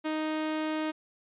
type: tone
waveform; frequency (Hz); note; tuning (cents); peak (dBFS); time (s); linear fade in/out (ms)
sawtooth; 311.1; D#4; 0; -25; 0.04-0.92; 20
effects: resampled to 8000 Hz